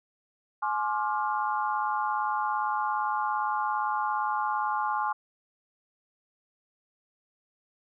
sine chord, D half-diminished seventh, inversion second, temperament just, 845.8 / 1057.2 / 1174.7 / 1409.6 Hz, Ab5 / C6 / D6 / F6, +31 / +18 / 0 / +16 cents, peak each -29 / -31 / -33 / -35 dBFS, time 0.62-5.13 s, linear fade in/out 10 ms, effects none

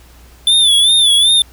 square tone with vibrato, 3500 Hz, A7, 10 cents flat, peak -8 dBFS, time 0.47-1.42 s, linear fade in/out 2 ms, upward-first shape sine, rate 2.6 Hz, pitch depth 83 cents each way, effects added 60 Hz sine -40 dBFS peak until 1.52 s + pink hiss -46 dBFS RMS until 1.52 s

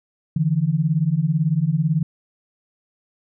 sine beating tone pair, 146.83 / 164.83 Hz, D3 / E3, 0 / 0 cents, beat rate 18 Hz, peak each -20 / -19 dBFS, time 0.36-2.03 s, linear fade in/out 5 ms, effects none

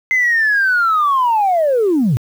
sine linear sweep, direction down, 2072 to 103.9 Hz, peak -10 dBFS, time 0.11-2.17 s, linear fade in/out 0 ms, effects tanh soft clip ceiling -8 dBFS + 7-bit

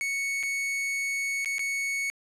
45% pulse tone with dropouts, 2217 Hz, C#7, in tune, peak -27 dBFS, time 0.01-2.1 s, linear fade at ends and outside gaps 0 ms, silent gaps 0.429-0.434 / 1.447-1.458 / 1.583-1.593 s, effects low-pass 10000 Hz 12 dB/octave

